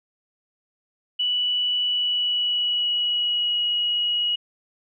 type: tone with pitch glide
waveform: sine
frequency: 2956 to 2904 Hz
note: F#7 to F#7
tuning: -2 to -33 cents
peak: -20 dBFS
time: 1.19-4.36 s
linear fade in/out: 10 ms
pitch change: -31 cents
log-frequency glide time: 1.83-3.62 s
effects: none